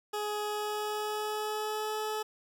20% pulse tone with pitch glide, 419.3 to 430.1 Hz, G#4 to A4, +17 to -39 cents, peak -27 dBFS, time 0.13-2.23 s, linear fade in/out 10 ms, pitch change +44 cents, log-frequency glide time 0.43-1.98 s, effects 11-bit

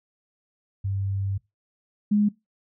sine tone pair in turn, 98 / 207.7 Hz, G2 / G#3, 0 / 0 cents, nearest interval octave + minor second, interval 1300 cents, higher second, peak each -24 / -17 dBFS, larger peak second, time 0.84-1.38 / 2.11-2.29 s, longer first, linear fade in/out 10 ms, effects noise-tail reverb RT60 0.2 s tail -21 dB re dry

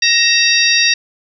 harmonic tone with a mistuned harmonic, 936 Hz, A#5, 7 cents sharp, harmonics 2 / 3 / 4 / 5 / 6, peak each -16 / -16 / -16 / -16 / -16 dBFS, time 0.02-0.94 s, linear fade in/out 5 ms, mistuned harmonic 3, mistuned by -76 cents, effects none

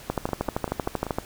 two click trains, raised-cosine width 1 ms, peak -17 / -10 dBFS, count 5 / 15, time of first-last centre 0.29-1.067 / 0.1-1.185 s, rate 5.15 / 12.9 Hz, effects pink hiss -45 dBFS RMS until 1.25 s

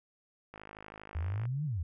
click train, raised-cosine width 0.5 ms, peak -31 dBFS, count 49, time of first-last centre 0.54-1.454 s, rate 52.5 Hz
sine exponential two-way sweep, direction up then down, 75.8 to 157.3 to 75.8 Hz, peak -31 dBFS, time 1.15-1.83 s, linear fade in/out 5 ms, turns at 1.65 s
effects none

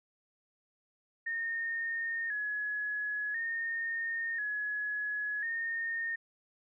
sine tone with vibrato, 1760 Hz, A6, in tune, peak -32 dBFS, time 1.26-6.16 s, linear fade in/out 10 ms, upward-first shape square, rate 0.48 Hz, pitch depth 72 cents each way, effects none

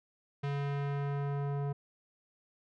square tone with low-pass filter sweep, 141.7 Hz, C#3, 38 cents sharp, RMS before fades -34 dBFS, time 0.43-1.73 s, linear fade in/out 10 ms, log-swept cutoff 3100 to 890 Hz, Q 0.88, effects none

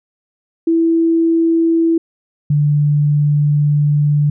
sine tone pair in turn, 330.1 / 147.04 Hz, E4 / D3, +2 / +2 cents, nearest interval octave + major second, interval 1400 cents, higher first, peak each -10 dBFS, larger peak neither, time 0.67-1.98 / 2.5-4.3 s, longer second, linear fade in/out 5 ms, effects none

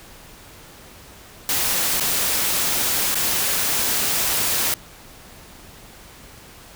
white noise with dropouts, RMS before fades -21 dBFS, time 1.49-4.74 s, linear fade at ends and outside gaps 1 ms, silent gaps 1.999-2.007 / 3.145-3.154 s, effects pink hiss -44 dBFS RMS until 6.75 s

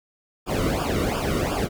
brown noise with flanger, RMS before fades -24 dBFS, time 0.46-1.69 s, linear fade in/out 50 ms, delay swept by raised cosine 0.49 to 1.23 ms, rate 2.8 Hz, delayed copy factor -0.9, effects none

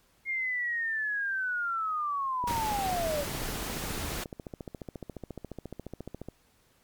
sine linear sweep, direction down, 2145 to 554.4 Hz, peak -28 dBFS, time 0.25-3.25 s, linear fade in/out 50 ms
click train, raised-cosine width 2 ms, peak -25 dBFS, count 56, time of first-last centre 2.44-6.286 s, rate 14.3 Hz
pink noise, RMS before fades -35 dBFS, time 2.47-4.24 s, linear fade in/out 5 ms
effects pink hiss -66 dBFS RMS until 6.83 s + MP3 96 kbps

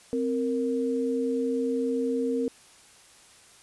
sine tone pair together, 261 / 465 Hz, C4 / A#4, -4 / -4 cents, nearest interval minor seventh, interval 1000 cents, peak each -27 dBFS, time 0.13-2.48 s, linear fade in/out 0 ms, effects white hiss -54 dBFS RMS until 3.62 s + resampled to 24000 Hz

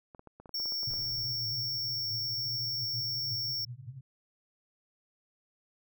clicks, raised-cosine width 1 ms, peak -35 dBFS, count 11, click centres 0.148 / 0.194 / 0.273 / 0.4 / 0.458 / 0.493 / 0.6 / 0.657 / 0.722 / 0.832 / 0.937 s
square tone, 5470 Hz, F8, 37 cents flat, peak -32 dBFS, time 0.54-3.65 s, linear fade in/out 5 ms
pink band-pass noise, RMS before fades -45 dBFS, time 0.87-4.01 s, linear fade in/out 5 ms, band 110 to 130 Hz, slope 96 dB/octave
brown noise with exponential decay, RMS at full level -47 dBFS, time 0.9-2.74 s, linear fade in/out 2 ms, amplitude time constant 400 ms
effects none

